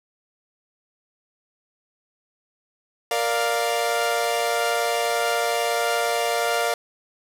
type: chord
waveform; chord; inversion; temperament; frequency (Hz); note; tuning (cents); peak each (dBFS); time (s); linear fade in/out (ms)
sawtooth; Bb major; none; equal; 466.2 / 587.3 / 698.5; Bb4 / D5 / F5; 0 / 0 / 0; -22 / -23 / -20; 3.11-6.74; 2
effects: resampled to 32000 Hz + 7-bit